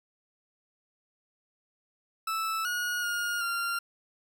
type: tone with pitch steps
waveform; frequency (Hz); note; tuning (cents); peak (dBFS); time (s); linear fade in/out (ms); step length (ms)
40% pulse; 1315 / 1448 / 1427 / 1386; E6 / F#6 / F6 / F6; -5 / -38 / +37 / -14; -28; 2.27-3.79; 5; 380
effects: none